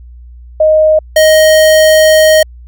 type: tone pair in turn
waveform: sine / square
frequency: 622.3 / 624.9 Hz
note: D#5 / D#5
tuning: 0 / +7 cents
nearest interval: unison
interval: 7 cents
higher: second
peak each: -4 dBFS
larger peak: neither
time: 0.6-0.99 / 1.16-2.43 s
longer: second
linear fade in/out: 5 ms
effects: added 60 Hz sine -30 dBFS peak until 2.67 s